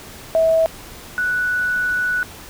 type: tone pair in turn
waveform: sine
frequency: 649 / 1478.1 Hz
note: E5 / F#6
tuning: -27 / -2 cents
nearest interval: octave + major second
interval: 1425 cents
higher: second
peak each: -12 / -17 dBFS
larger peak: first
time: 0.35-0.66 / 1.18-2.23 s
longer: second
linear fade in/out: 0 ms
effects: pink hiss -38 dBFS RMS until 2.49 s